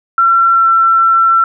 sine tone with pitch glide, 1357 to 1346.8 Hz, E6 to E6, +50 to +37 cents, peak -6 dBFS, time 0.18-1.44 s, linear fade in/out 2 ms, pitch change -13 cents, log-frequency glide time 0.54-0.63 s, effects none

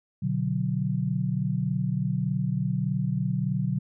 sine chord, B minor, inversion none, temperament equal, 123.47 / 146.83 / 185 Hz, B2 / D3 / F#3, 0 / 0 / 0 cents, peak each -29 / -28 / -28 dBFS, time 0.22-3.79 s, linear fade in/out 10 ms, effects none

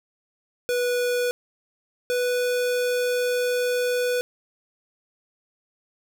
square tone pair in turn, 490 / 493.4 Hz, B4 / B4, -14 / -2 cents, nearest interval unison, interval 12 cents, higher second, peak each -22 dBFS, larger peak neither, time 0.69-1.31 / 2.1-4.21 s, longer second, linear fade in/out 0 ms, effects none

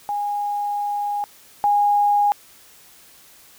sine tone pair in turn, 821 / 821 Hz, G#5 / G#5, -20 / -20 cents, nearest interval unison, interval 0 cents, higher neither, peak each -21 / -14 dBFS, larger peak second, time 0.09-1.24 / 1.64-2.32 s, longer first, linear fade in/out 0 ms, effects white hiss -49 dBFS RMS until 3.58 s

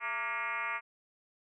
sine tone with frequency modulation, 1661.2 Hz, G#6, in tune, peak -32 dBFS, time 0-0.81 s, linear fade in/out 50 ms, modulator 248 Hz, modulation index 3, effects none

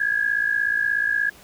sine tone pair together, 1635 / 1691.7 Hz, G#6 / G#6, -28 / +31 cents, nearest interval minor second, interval 59 cents, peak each -22 dBFS, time 0-1.3 s, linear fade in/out 5 ms, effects pink hiss -48 dBFS RMS until 1.43 s + high-pass 60 Hz 12 dB/octave

